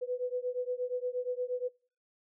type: beating tone pair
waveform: sine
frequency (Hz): 493.9 / 502.4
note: B4 / B4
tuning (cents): 0 / +30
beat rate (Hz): 8.5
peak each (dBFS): -34 / -35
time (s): 0.01-1.69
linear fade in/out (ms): 20
effects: noise-tail reverb RT60 0.4 s tail -24 dB re dry